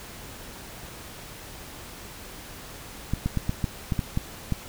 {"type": "clicks", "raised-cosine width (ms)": 5, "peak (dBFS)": -12, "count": 9, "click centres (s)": [3.136, 3.26, 3.373, 3.494, 3.642, 3.922, 3.992, 4.174, 4.523], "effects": ["pink hiss -42 dBFS RMS until 4.68 s"]}